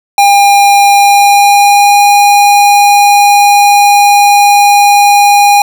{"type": "tone with pitch glide", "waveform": "square", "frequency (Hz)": [805, 814.8], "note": ["G5", "G#5"], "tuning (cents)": [46, -33], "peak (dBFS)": -3, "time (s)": [0.18, 5.62], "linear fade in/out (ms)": 2, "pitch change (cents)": 21, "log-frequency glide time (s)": [0.92, 2.01], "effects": []}